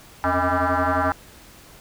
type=tone with frequency modulation; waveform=sine; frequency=277.2 Hz; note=C#4; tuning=in tune; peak=-17 dBFS; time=0.24-1.12 s; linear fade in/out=0 ms; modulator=181 Hz; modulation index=7.2; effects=tanh soft clip ceiling -13 dBFS + pink hiss -47 dBFS RMS until 1.8 s